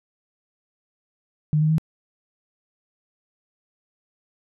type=tone with pitch steps; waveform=sine; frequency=152 / 155.1 / 158.27 Hz; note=D#3 / D#3 / D#3; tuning=-40 / -5 / +30 cents; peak=-16 dBFS; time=1.53-1.782 s; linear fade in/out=0 ms; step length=84 ms; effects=none